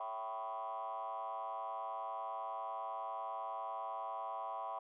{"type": "tone with frequency modulation", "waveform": "sine", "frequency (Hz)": 886, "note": "A5", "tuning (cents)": 12, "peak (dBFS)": -38, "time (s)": [0, 4.79], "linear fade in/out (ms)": 5, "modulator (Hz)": 110, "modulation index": 2.2, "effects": ["tanh soft clip ceiling -35 dBFS"]}